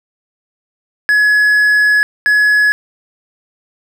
triangle tone bursts at uneven times, 1691 Hz, G#6, 31 cents sharp, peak -6 dBFS, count 2, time 1.09-2.03 / 2.26-2.72 s, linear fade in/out 0 ms, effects none

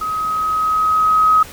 sine tone with level ramp, 1267 Hz, D#6, 31 cents sharp, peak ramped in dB -19 to -8 dBFS, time 0.01-1.43 s, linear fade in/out 5 ms, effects pink hiss -36 dBFS RMS until 1.52 s

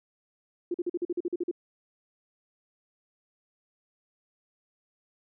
sine tone bursts, 350.2 Hz, F4, 5 cents sharp, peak -26 dBFS, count 11, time 0.71-1.513 s, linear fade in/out 5 ms, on 33 ms, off 44 ms, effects none

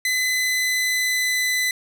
sawtooth tone with pitch glide, 2019 to 2006 Hz, B6 to B6, +38 to +26 cents, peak -16 dBFS, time 0.05-1.71 s, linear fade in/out 2 ms, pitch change -12 cents, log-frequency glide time 0.24-1.45 s, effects none

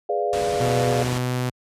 sine chord, G# diminished seventh, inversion none, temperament equal, 415.3 / 493.9 / 587.3 / 698.5 Hz, G#4 / B4 / D5 / F5, 0 / 0 / 0 / 0 cents, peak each -25 / -28 / -27 / -25 dBFS, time 0.09-1.03 s, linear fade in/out 5 ms
pink low-pass noise, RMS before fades -31 dBFS, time 0.33-1.18 s, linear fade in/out 0 ms, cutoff 9400 Hz, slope 24 dB/octave
sawtooth tone with pitch glide, 123.9 to 125.34 Hz, B2 to B2, +6 to +26 cents, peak -18 dBFS, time 0.6-1.5 s, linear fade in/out 10 ms, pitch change +20 cents, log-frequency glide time 1.02-1.26 s
effects high-pass 60 Hz 12 dB/octave + resampled to 32000 Hz

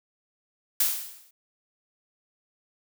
blue noise with exponential decay, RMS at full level -20 dBFS, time 0.8-1.31 s, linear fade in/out 5 ms, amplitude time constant 110 ms, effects none

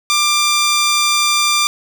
10% pulse tone, 1188 Hz, D6, 20 cents sharp, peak -4 dBFS, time 0.1-1.67 s, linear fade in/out 0 ms, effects none

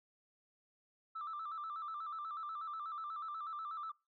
sine tone with vibrato, 1247 Hz, D#6, 3 cents sharp, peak -39 dBFS, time 1.15-3.92 s, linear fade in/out 10 ms, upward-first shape square, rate 8.2 Hz, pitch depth 88 cents each way, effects noise-tail reverb RT60 0.3 s tail -26 dB re dry + tanh soft clip ceiling -37 dBFS

